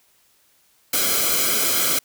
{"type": "noise with comb filter", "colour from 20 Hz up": "white", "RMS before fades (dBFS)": -20, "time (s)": [0.93, 1.99], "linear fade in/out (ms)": 5, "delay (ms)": 1.1, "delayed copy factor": -0.8, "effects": ["white hiss -60 dBFS RMS until 2.04 s"]}